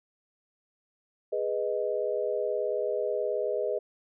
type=chord; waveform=sine; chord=G# minor; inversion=none; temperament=equal; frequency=415.3 / 493.9 / 622.3 Hz; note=G#4 / B4 / D#5; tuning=0 / 0 / 0 cents; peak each=-31 dBFS; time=1.32-3.79 s; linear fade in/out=10 ms; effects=none